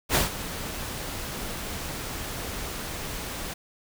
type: noise with ADSR envelope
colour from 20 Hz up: pink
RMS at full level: -20 dBFS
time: 0.09-3.54 s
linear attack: 64 ms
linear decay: 140 ms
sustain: -14 dB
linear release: 11 ms
effects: none